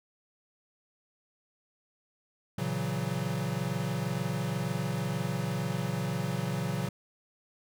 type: chord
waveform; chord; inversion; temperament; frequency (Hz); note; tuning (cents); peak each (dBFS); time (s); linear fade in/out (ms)
square; F# dominant seventh; first; equal; 116.54 / 138.59 / 164.81 / 185; A#2 / C#3 / E3 / F#3; 0 / 0 / 0 / 0; -37 / -35 / -37 / -36; 2.58-6.89; 5
effects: none